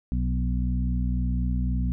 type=harmonic tone with a mistuned harmonic; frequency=61.74 Hz; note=B1; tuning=in tune; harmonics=1 / 2 / 3 / 4; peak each=-24 / -31 / -31 / -33 dBFS; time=0.12-1.92 s; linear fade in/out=0 ms; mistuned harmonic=3; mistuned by=-20 cents; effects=none